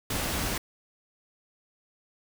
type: noise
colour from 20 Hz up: pink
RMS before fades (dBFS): -30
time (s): 0.1-0.58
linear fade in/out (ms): 5
effects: none